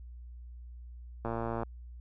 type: click train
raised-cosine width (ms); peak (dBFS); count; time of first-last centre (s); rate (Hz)
1; -21; 45; 1.25-1.633; 115
effects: added 60 Hz sine -44 dBFS peak until 2 s